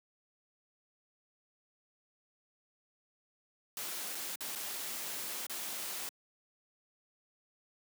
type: noise with dropouts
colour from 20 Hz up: white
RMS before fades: -40 dBFS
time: 3.77-6.09 s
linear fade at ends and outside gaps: 1 ms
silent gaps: 4.148-4.152 / 4.357-4.407 / 4.552-4.557 / 5.466-5.497 s
effects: high-pass 200 Hz 12 dB/octave